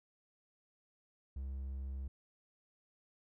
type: tone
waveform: triangle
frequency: 67 Hz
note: C2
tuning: 42 cents sharp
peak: -37 dBFS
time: 1.36-2.08 s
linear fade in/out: 5 ms
effects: none